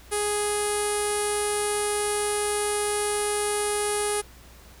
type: tone with low-pass filter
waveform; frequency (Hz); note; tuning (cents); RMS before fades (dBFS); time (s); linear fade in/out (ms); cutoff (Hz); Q
sawtooth; 415.3; G#4; 0; -26; 0.11-4.22; 20; 9900; 9.8
effects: added 60 Hz sine -49 dBFS peak until 4.8 s + pink hiss -51 dBFS RMS until 4.8 s